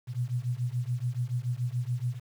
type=beating tone pair; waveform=sine; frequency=119.4 / 126.4 Hz; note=A#2 / B2; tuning=+42 / +41 cents; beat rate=7 Hz; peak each=-31 dBFS; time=0.07-2.2 s; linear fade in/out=50 ms; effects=9-bit